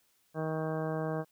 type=harmonic tone; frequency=158 Hz; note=D#3; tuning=27 cents sharp; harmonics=1 / 2 / 3 / 4 / 5 / 6 / 7 / 8 / 9 / 10; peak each=-35 / -39 / -37 / -38 / -43 / -50 / -45 / -51 / -56 / -47 dBFS; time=0.34-1.25 s; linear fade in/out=50 ms; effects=white hiss -71 dBFS RMS until 1.31 s